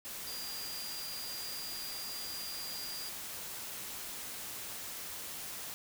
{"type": "tone in noise", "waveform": "sine", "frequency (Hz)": 4798, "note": "D8", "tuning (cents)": 36, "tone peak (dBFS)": -42, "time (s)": [0.27, 3.09], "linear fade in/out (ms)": 0, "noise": "white", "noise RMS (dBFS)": -43, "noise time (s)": [0.05, 5.74], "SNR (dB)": -2, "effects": []}